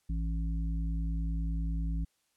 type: harmonic tone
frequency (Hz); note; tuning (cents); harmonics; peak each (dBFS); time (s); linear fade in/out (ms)
55; A1; 0; 1 / 3 / 5; -30 / -37 / -45; 0.09-2.05; 10
effects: white hiss -75 dBFS RMS until 2.36 s + low-pass 11000 Hz 12 dB/octave